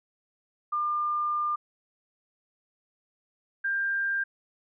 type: tone pair in turn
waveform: sine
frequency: 1200 / 1592.6 Hz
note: D6 / G6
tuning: +37 / +27 cents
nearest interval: perfect fourth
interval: 490 cents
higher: second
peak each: -25 dBFS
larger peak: neither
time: 0.72-1.56 / 3.64-4.24 s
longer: first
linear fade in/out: 10 ms
effects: none

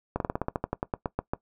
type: slowing click train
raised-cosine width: 1 ms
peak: -13 dBFS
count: 15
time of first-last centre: 0.16-1.335 s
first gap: 42 ms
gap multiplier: 1.1
effects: noise-tail reverb RT60 0.1 s tail -19 dB re dry

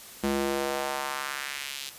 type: tone with high-pass filter sweep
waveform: square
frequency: 69.3 Hz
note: C#2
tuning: in tune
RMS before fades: -31 dBFS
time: 0.23-1.9 s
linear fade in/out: 10 ms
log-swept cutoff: 230 to 3700 Hz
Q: 1.5
effects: white hiss -46 dBFS RMS until 1.98 s + resampled to 32000 Hz

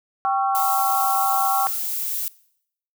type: chord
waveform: sine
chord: C# diminished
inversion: second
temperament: equal with one note detuned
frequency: 784 / 1108.7 / 1351.7 Hz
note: G5 / C#6 / E6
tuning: 0 / 0 / +43 cents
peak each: -20 / -24 / -26 dBFS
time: 0.25-1.67 s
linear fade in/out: 0 ms
type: noise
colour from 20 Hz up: violet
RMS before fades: -26 dBFS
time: 0.55-2.28 s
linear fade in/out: 0 ms
effects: noise-tail reverb RT60 0.7 s tail -21 dB re dry

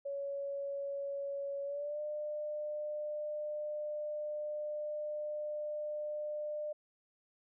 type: tone with pitch glide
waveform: sine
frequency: 560 to 600.2 Hz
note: C#5 to D5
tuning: +18 to +38 cents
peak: -36 dBFS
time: 0.05-6.73 s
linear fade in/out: 10 ms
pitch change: +120 cents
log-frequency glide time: 1.64-2 s
effects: none

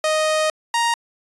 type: tone pair in turn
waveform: sawtooth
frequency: 622.3 / 935.2 Hz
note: D#5 / A#5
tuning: 0 / +5 cents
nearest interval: perfect fifth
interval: 705 cents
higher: second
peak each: -13 dBFS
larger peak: neither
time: 0.04-0.5 / 0.74-0.94 s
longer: first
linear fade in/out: 2 ms
effects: resampled to 24000 Hz

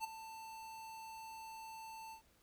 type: tone with ADSR envelope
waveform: square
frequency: 890 Hz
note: A5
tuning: 20 cents sharp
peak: -37 dBFS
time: 0-2.22 s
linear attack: 41 ms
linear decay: 14 ms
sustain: -12 dB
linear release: 100 ms
effects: pink hiss -71 dBFS RMS until 2.42 s

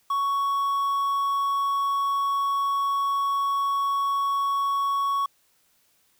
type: tone with quantisation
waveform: triangle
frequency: 1114 Hz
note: C#6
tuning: 8 cents sharp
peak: -20 dBFS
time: 0.1-5.26 s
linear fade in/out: 5 ms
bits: 8
effects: white hiss -65 dBFS RMS until 6.19 s

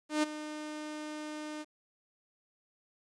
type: tone with ADSR envelope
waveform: sawtooth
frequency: 303.9 Hz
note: D#4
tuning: 41 cents flat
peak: -21 dBFS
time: 0.09-1.65 s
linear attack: 140 ms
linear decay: 16 ms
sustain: -14 dB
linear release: 38 ms
effects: resampled to 22050 Hz + 10-bit

